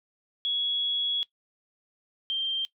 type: tone pair in turn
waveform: sine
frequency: 3350 / 3162 Hz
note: G#7 / G7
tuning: +14 / +14 cents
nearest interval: minor second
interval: 100 cents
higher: first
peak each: -25 dBFS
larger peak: neither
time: 0.45-1.23 / 2.3-2.65 s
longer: first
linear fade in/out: 0 ms
effects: noise-tail reverb RT60 0.1 s tail -19 dB re dry